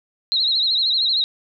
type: tone with vibrato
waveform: sine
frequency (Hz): 4000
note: B7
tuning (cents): +21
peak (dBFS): -16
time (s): 0.32-1.24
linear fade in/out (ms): 0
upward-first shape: triangle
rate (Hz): 13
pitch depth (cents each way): 130
effects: none